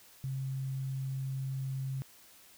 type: tone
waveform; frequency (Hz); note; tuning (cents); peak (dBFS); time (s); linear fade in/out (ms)
sine; 133.6; C3; +36; -33; 0.24-2.02; 0
effects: white hiss -58 dBFS RMS until 2.57 s